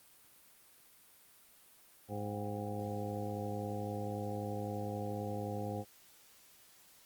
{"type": "harmonic tone with a mistuned harmonic", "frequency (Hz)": 103.83, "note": "G#2", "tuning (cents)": 0, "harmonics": [1, 2, 3, 4, 5, 7, 8], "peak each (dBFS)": [-41, -43, -46, -46, -43, -47, -47], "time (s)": [2.08, 5.85], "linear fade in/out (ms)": 50, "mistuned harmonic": 8, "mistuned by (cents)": -69, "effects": ["white hiss -62 dBFS RMS until 7.05 s", "Opus 32 kbps"]}